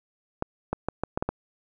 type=clicks; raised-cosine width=1 ms; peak=-12 dBFS; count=7; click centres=0.424 / 0.73 / 0.886 / 1.036 / 1.175 / 1.225 / 1.29 s; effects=none